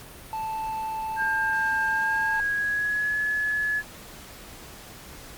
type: tone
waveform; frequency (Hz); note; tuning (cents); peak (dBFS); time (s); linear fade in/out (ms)
triangle; 880; A5; 0; -26; 0.33-2.4; 0
type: tone with pitch glide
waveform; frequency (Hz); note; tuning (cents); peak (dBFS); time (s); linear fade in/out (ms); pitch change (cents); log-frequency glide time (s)
sine; 1600 to 1705; G6 to G#6; +35 to +45; -23; 1.16-3.83; 50; +110; 1.87-3.19
effects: pink hiss -44 dBFS RMS until 5.37 s + Opus 48 kbps